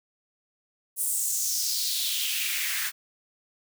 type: noise with high-pass filter sweep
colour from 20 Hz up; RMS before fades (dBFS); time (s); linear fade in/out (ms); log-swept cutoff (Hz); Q
white; -28; 0.96-2.92; 50; 9800 to 1600; 3.1
effects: none